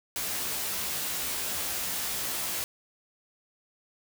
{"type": "noise with comb filter", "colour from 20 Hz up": "white", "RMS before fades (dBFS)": -32, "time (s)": [0.16, 2.64], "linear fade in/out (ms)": 0, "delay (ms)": 16, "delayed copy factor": 0.75, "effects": []}